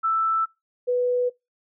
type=tone pair in turn; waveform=sine; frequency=1323 / 493.6 Hz; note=E6 / B4; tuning=+6 / -1 cents; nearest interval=octave + perfect fourth; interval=1707 cents; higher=first; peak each=-19 dBFS; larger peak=neither; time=0.03-0.46 / 0.87-1.3 s; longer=neither; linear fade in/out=20 ms; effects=noise-tail reverb RT60 0.2 s tail -22 dB re dry